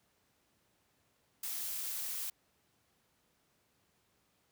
blue noise, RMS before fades -39 dBFS, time 1.43-2.3 s, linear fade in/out 5 ms, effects pink hiss -74 dBFS RMS until 4.51 s + high-pass 80 Hz 12 dB/octave

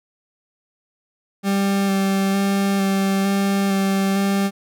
40% pulse tone with vibrato, 196 Hz, G3, in tune, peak -16 dBFS, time 1.43-4.51 s, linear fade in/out 50 ms, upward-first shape square, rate 1.1 Hz, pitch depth 12 cents each way, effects none

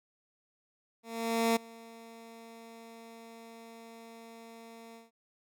15% pulse tone with ADSR envelope, 228.6 Hz, A#3, 34 cents flat, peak -18 dBFS, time 1.03-5.11 s, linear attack 530 ms, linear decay 13 ms, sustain -24 dB, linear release 160 ms, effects none

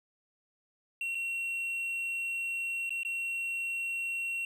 triangle tone with dropouts, 2731 Hz, F7, 39 cents flat, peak -30 dBFS, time 1.01-4.45 s, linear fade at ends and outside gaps 2 ms, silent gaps 1.148-1.152 / 2.894-2.905 / 3.033-3.049 s, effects none

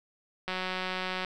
click train, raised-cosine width 0.3 ms, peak -17 dBFS, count 143, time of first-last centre 0.48-1.248 s, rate 185 Hz, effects none

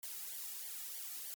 blue noise with flanger, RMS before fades -45 dBFS, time 0.03-1.34 s, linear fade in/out 0 ms, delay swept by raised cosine 0.76 to 1.96 ms, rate 3.2 Hz, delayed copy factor -0.85, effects MP3 96 kbps

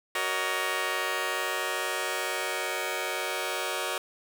10% pulse chord, D# minor seventh, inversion first, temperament just, 373.4 / 466.7 / 560 / 622.3 Hz, F#4 / A#4 / C#5 / D#5, +16 / +2 / +18 / 0 cents, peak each -26 dBFS, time 0.15-3.98 s, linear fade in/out 2 ms, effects none

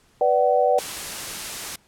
sine chord, B minor, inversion none, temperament equal with one note detuned, 493.9 / 587.3 / 754.7 Hz, B4 / D5 / F#5, 0 / 0 / +34 cents, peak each -20 dBFS, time 0.21-0.79 s, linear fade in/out 2 ms
white noise, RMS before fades -31 dBFS, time 0.78-1.76 s, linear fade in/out 5 ms
effects pink hiss -59 dBFS RMS until 1.87 s + low-pass 11000 Hz 12 dB/octave

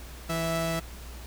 sawtooth tone pair together, 164.81 / 657.4 Hz, E3 / E5, 0 / -5 cents, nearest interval 2 octaves, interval 2395 cents, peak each -26 dBFS, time 0.29-0.8 s, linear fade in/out 10 ms, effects added 60 Hz sine -41 dBFS peak until 1.26 s + pink hiss -47 dBFS RMS until 1.26 s

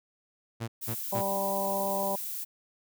sawtooth tone bursts, 115 Hz, A#2, 23 cents flat, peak -28 dBFS, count 3, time 0.6-1.22 s, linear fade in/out 20 ms, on 80 ms, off 190 ms
violet noise, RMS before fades -36 dBFS, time 0.81-2.45 s, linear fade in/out 20 ms
harmonic tone, 196 Hz, G3, in tune, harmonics 1 / 2 / 3 / 4 / 5, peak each -37 / -40 / -31 / -35 / -34 dBFS, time 1.12-2.16 s, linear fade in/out 10 ms
effects none

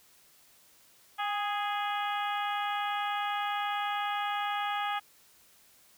harmonic tone with a mistuned harmonic, 415.3 Hz, G#4, in tune, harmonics 2 / 3 / 4 / 5 / 6 / 7 / 8, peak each -32 / -35 / -39 / -42 / -44 / -43 / -43 dBFS, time 1.18-5 s, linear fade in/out 20 ms, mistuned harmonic 2, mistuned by -32 cents, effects white hiss -61 dBFS RMS until 5.97 s

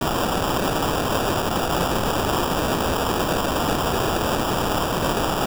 white noise with sample-and-hold, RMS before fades -22 dBFS, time 0.01-5.46 s, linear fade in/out 5 ms, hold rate 2100 Hz, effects none

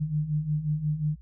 sine beating tone pair, 147.7 / 153.3 Hz, D3 / D#3, +10 / -25 cents, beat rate 5.6 Hz, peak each -31 / -26 dBFS, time 0-1.16 s, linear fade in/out 20 ms, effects added 60 Hz sine -46 dBFS peak until 1.21 s

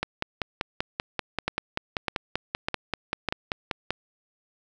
two click trains, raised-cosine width 0.3 ms, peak -10 / -9 dBFS, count 21 / 4, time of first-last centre 0.03-3.906 / 1.48-3.287 s, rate 5.16 / 1.66 Hz, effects none

